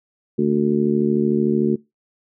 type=harmonic tone; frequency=73.42 Hz; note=D2; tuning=in tune; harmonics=2 / 3 / 4 / 5 / 6; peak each=-26 / -19 / -25 / -19 / -27 dBFS; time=0.38-1.76 s; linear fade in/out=10 ms; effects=noise-tail reverb RT60 0.2 s tail -21 dB re dry